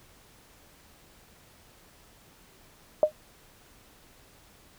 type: tone with exponential decay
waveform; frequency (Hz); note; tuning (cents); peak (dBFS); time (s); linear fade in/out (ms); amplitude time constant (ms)
sine; 612; D#5; -29; -12; 3.03-3.12; 1; 18
effects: pink hiss -57 dBFS RMS until 4.78 s